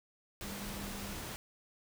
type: tone in noise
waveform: sine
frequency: 199.6 Hz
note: G3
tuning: 32 cents sharp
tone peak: -45 dBFS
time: 0.44-1.14 s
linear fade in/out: 0 ms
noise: pink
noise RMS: -43 dBFS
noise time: 0.41-1.36 s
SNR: -5 dB
effects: none